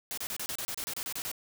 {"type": "noise bursts", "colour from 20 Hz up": "white", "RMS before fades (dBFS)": -36, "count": 13, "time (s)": [0.11, 1.315], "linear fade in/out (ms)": 0, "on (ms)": 65, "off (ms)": 30, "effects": []}